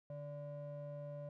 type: ring-modulated tone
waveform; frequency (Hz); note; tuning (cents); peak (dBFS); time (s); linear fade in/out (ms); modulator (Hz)
triangle; 217.2; A3; -22; -39; 0.1-1.29; 2; 364
effects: none